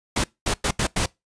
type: noise bursts at uneven times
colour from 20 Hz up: pink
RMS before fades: -22 dBFS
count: 5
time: 0.16-0.24 / 0.46-0.54 / 0.64-0.71 / 0.79-0.87 / 0.96-1.06 s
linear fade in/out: 5 ms
effects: noise-tail reverb RT60 0.2 s tail -23 dB re dry + resampled to 22050 Hz